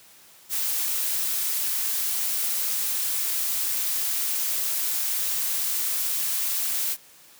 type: noise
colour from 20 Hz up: blue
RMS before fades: -26 dBFS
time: 0.49-6.97 s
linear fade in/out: 50 ms
effects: white hiss -52 dBFS RMS until 7.39 s + high-pass 100 Hz 12 dB/octave